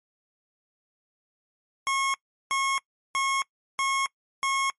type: tone bursts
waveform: 25% pulse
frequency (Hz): 1088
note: C#6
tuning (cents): -33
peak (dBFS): -20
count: 5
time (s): 1.87-4.7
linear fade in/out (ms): 0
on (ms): 270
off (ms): 370
effects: noise-tail reverb RT60 0.1 s tail -25 dB re dry + MP3 48 kbps